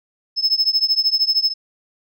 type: tone with tremolo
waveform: sine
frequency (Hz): 5210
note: E8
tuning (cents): -21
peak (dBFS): -9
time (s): 0.36-1.54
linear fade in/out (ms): 50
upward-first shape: triangle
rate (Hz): 13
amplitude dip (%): 100
effects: tanh soft clip ceiling -10 dBFS